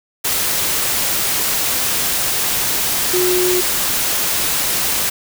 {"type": "tone in noise", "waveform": "sine", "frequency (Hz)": 362.2, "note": "F#4", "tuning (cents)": -37, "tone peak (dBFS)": -15, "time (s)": [3.13, 3.61], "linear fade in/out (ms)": 10, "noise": "white", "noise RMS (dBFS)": -18, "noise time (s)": [0.24, 5.1], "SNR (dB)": 0, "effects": []}